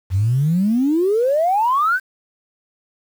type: exponential sweep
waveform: sine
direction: up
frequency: 88 to 1584 Hz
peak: -13 dBFS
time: 0.1-2 s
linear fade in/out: 50 ms
effects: tanh soft clip ceiling -9 dBFS + 7-bit